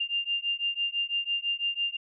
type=beating tone pair; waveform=sine; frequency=2794 / 2800 Hz; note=F7 / F7; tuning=0 / +4 cents; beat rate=6 Hz; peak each=-30 dBFS; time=0-1.97 s; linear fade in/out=10 ms; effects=none